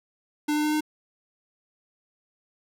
square tone with pitch steps, 298.9 / 301 / 303.1 / 305.2 Hz, D4 / D4 / D#4 / D#4, +31 / +43 / -45 / -33 cents, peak -23 dBFS, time 0.48-0.808 s, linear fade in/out 10 ms, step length 82 ms, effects none

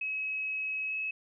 sine tone with pitch glide, 2561 to 2577 Hz, D#7 to E7, +49 to -40 cents, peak -31 dBFS, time 0.01-1.11 s, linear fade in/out 5 ms, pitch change +11 cents, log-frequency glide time 0.87-0.93 s, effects none

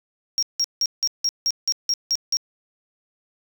triangle tone bursts, 5588 Hz, F8, in tune, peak -16 dBFS, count 10, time 0.38-2.37 s, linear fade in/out 0 ms, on 46 ms, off 170 ms, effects tanh soft clip ceiling -12 dBFS

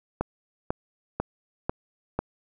click train, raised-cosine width 1 ms, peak -11 dBFS, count 5, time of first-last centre 0.21-2.19 s, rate 2.02 Hz, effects none

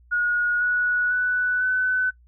sine tone with pitch steps, 1446 / 1466.2 / 1486.7 / 1507.4 Hz, F#6 / F#6 / F#6 / F#6, -40 / -16 / +8 / +32 cents, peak -19 dBFS, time 0.11-2.11 s, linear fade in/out 20 ms, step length 500 ms, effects noise-tail reverb RT60 0.1 s tail -21 dB re dry + added 60 Hz sine -51 dBFS peak until 2.27 s

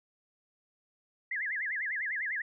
sine tone with vibrato, 1857 Hz, A#6, 7 cents flat, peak -31 dBFS, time 1.31-2.42 s, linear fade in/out 5 ms, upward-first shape sine, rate 10 Hz, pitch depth 230 cents each way, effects none

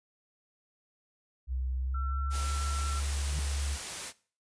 sine tone with pitch glide, 64 to 70.6 Hz, C2 to C#2, -38 to +32 cents, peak -30 dBFS, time 1.47-3.78 s, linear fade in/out 50 ms, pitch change +170 cents, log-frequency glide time 1.76-2.52 s
sine tone, 1347 Hz, E6, 37 cents sharp, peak -38 dBFS, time 1.94-3 s, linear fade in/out 10 ms
white noise, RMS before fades -38 dBFS, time 2.3-4.13 s, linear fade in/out 50 ms
sine tone with exponential growth, 146.83 Hz, D3, in tune, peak -33 dBFS, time 3.16-3.39 s, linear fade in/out 0 ms, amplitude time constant 48 ms
effects noise-tail reverb RT60 0.4 s tail -19 dB re dry + resampled to 22050 Hz

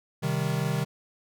square chord, C minor, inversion none, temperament equal, 130.81 / 155.56 / 196 Hz, C3 / Eb3 / G3, 0 / 0 / 0 cents, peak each -30 / -29 / -34 dBFS, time 0.22-0.85 s, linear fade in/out 20 ms, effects none

